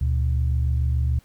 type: tone pair together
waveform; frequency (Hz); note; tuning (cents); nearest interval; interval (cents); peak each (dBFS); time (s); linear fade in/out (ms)
sine; 73.06 / 120; D2 / B2; -8 / -49; major sixth; 859; -19 / -24; 0.01-1.19; 5
effects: tanh soft clip ceiling -12 dBFS + pink hiss -58 dBFS RMS until 1.24 s